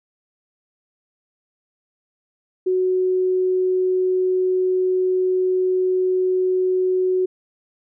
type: tone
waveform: sine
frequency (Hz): 370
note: F#4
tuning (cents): 0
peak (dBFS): -16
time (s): 2.66-7.26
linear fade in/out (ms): 10
effects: none